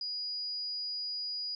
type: tone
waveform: sine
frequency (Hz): 4900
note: D#8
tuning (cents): -27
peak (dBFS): -34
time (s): 0.01-1.55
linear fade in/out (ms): 2
effects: none